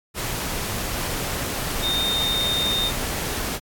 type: tone in noise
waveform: sine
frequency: 3657 Hz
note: A#7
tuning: 34 cents flat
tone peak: -21 dBFS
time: 1.81-2.92 s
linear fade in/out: 50 ms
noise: pink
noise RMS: -27 dBFS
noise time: 0.14-3.6 s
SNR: +3 dB
effects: AAC 64 kbps